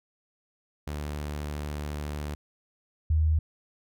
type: tone pair in turn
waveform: sawtooth / sine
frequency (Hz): 74 / 78.4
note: D2 / D#2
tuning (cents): +14 / +14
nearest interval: minor second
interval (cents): 100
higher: second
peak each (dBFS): -28 / -20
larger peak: second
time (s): 0.87-2.35 / 3.1-3.39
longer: first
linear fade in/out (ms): 5
effects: none